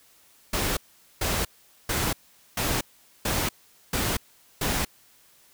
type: noise bursts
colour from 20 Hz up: pink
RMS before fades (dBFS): -26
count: 7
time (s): 0.53-4.85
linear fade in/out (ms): 5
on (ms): 240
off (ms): 440
effects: white hiss -58 dBFS RMS until 5.53 s